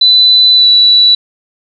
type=tone with pitch glide; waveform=sine; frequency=3996 to 3946 Hz; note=B7 to B7; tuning=+20 to -2 cents; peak=-3 dBFS; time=0.01-1.15 s; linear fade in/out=5 ms; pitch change=-22 cents; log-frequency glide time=0.55-0.67 s; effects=none